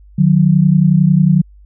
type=tone pair together; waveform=sine; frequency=152.11 / 183.2 Hz; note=D#3 / F#3; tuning=-39 / -17 cents; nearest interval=minor third; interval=322 cents; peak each=-10 dBFS; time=0.18-1.42 s; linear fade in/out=10 ms; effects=added 50 Hz sine -39 dBFS peak until 1.65 s